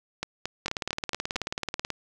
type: two click trains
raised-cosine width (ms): 0.2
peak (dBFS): -12 / -12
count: 6 / 24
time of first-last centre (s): 0.23-1.359 / 0.66-1.903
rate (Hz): 4.43 / 18.5
effects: none